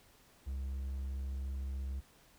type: tone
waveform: triangle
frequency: 67 Hz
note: C2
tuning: 42 cents sharp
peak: -34 dBFS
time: 0.46-2.01 s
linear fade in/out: 20 ms
effects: pink hiss -64 dBFS RMS until 2.38 s